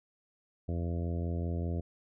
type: harmonic tone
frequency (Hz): 85.1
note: F2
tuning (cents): -44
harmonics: 1 / 2 / 3 / 4 / 5 / 6 / 7 / 8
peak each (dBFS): -32 / -38 / -42 / -44 / -46 / -48 / -49 / -50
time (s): 0.68-1.81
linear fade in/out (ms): 10
effects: none